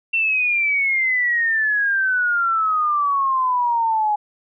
sine exponential sweep, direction down, 2711 to 830.6 Hz, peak -16 dBFS, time 0.13-4.16 s, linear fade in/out 10 ms, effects none

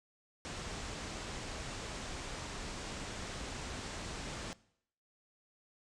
pink low-pass noise, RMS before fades -43 dBFS, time 0.45-4.53 s, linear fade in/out 0 ms, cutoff 8500 Hz, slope 48 dB/octave, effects noise-tail reverb RT60 0.7 s tail -21 dB re dry

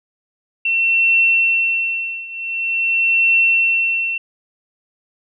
sine tone with tremolo, 2705 Hz, E7, 44 cents sharp, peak -10 dBFS, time 0.65-4.18 s, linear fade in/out 5 ms, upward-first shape triangle, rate 0.46 Hz, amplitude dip 90%, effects none

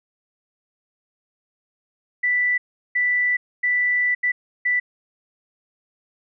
sine tone bursts at uneven times, 1975.5 Hz, B6, in tune, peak -17 dBFS, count 5, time 2.23-2.58 / 2.95-3.37 / 3.63-4.15 / 4.23-4.32 / 4.65-4.8 s, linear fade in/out 10 ms, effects none

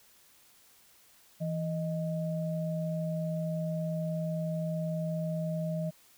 sine tone pair together, 164.81 / 622.2 Hz, E3 / D#5, 0 / 0 cents, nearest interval octave + major seventh, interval 2300 cents, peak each -31 / -36 dBFS, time 1.4-5.91 s, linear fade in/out 20 ms, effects white hiss -61 dBFS RMS until 6.17 s

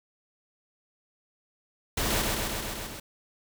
pink noise with echo, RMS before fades -28 dBFS, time 1.97-2.22 s, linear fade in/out 5 ms, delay 130 ms, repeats 6, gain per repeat -2 dB, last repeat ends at 3 s, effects none

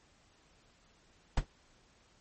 brown noise with exponential decay, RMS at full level -21 dBFS, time 1.37-1.46 s, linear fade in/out 5 ms, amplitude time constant 19 ms, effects pink hiss -66 dBFS RMS until 2.2 s + MP3 32 kbps

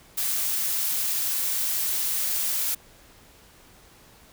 blue noise, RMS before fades -26 dBFS, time 0.17-2.75 s, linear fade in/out 10 ms, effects pink hiss -53 dBFS RMS until 4.32 s

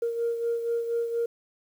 sine beating tone pair, 466.2 / 470.4 Hz, A#4 / A#4, 0 / +16 cents, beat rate 4.2 Hz, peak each -25 / -33 dBFS, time 0.02-1.26 s, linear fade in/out 5 ms, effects tanh soft clip ceiling -20 dBFS + 9-bit

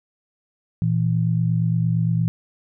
sine tone pair together, 116.54 / 165.24 Hz, A#2 / E3, 0 / +4 cents, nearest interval tritone, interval 604 cents, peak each -20 dBFS, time 0.82-2.28 s, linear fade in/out 0 ms, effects none

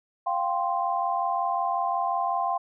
sine chord, F suspended second, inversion none, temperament equal, 698.5 / 784 / 1046.5 Hz, F5 / G5 / C6, 0 / 0 / 0 cents, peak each -28 dBFS, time 0.26-2.58 s, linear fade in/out 10 ms, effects none

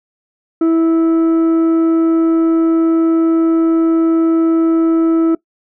sine tone with frequency modulation, 327.8 Hz, E4, 10 cents flat, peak -8 dBFS, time 0.61-5.35 s, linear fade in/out 5 ms, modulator 983 Hz, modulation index 0.25, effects noise-tail reverb RT60 0.1 s tail -21 dB re dry + tanh soft clip ceiling -5 dBFS

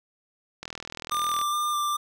click train, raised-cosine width 0.2 ms, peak -18 dBFS, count 33, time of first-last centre 0.63-1.414 s, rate 40.8 Hz
square tone with vibrato, 1191 Hz, D6, 24 cents sharp, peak -25 dBFS, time 1.11-1.97 s, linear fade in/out 10 ms, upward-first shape square, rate 2.4 Hz, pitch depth 12 cents each way
effects none

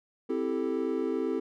triangle chord, A minor seventh, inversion first, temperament equal, 261.6 / 329.6 / 392 / 440 Hz, C4 / E4 / G4 / A4, 0 / 0 / 0 / 0 cents, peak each -31 dBFS, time 0.29-1.4 s, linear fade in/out 10 ms, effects none

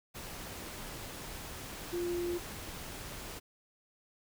sine tone in noise, 349.1 Hz, F4, 1 cent flat, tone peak -32 dBFS, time 1.92-2.39 s, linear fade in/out 20 ms, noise pink, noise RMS -44 dBFS, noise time 0.14-3.4 s, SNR +9 dB, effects none

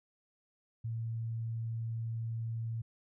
sine tone, 114 Hz, A#2, 38 cents flat, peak -34 dBFS, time 0.84-2.82 s, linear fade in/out 10 ms, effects none

